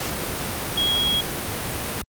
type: tone in noise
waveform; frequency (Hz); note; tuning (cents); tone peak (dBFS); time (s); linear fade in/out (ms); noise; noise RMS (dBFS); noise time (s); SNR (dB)
sine; 3300; G#7; -12; -19; 0.77-1.21; 5; pink; -27; 0-2.02; +5
effects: high-pass 60 Hz 12 dB/octave + Opus 48 kbps